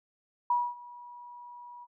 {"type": "tone with ADSR envelope", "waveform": "sine", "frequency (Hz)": 968, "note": "B5", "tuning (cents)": -35, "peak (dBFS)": -22, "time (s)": [0.5, 1.87], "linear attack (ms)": 4, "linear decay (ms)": 240, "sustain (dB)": -22, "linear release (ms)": 41, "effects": []}